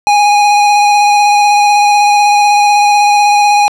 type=tone with vibrato; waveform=square; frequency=825 Hz; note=G#5; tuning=12 cents flat; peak=-6 dBFS; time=0.07-3.68 s; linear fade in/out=0 ms; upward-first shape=square; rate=16 Hz; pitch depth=12 cents each way; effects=low-pass 7000 Hz 12 dB/octave